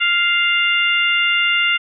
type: harmonic tone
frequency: 698.5 Hz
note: F5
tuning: in tune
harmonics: 2 / 3 / 4 / 5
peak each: -20 / -18 / -17 / -28 dBFS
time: 0-1.78 s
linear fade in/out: 20 ms
effects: none